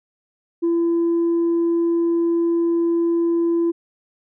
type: tone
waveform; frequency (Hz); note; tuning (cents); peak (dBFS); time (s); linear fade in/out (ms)
sine; 337.7; E4; +42; -14; 0.62-3.72; 20
effects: tanh soft clip ceiling -14 dBFS